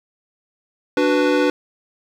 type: chord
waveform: square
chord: B minor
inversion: first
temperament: equal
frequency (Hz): 293.7 / 370 / 493.9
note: D4 / F#4 / B4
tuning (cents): 0 / 0 / 0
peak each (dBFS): -19 / -22 / -19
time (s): 0.97-1.5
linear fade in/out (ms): 2
effects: low-pass 4000 Hz 12 dB/octave + 8-bit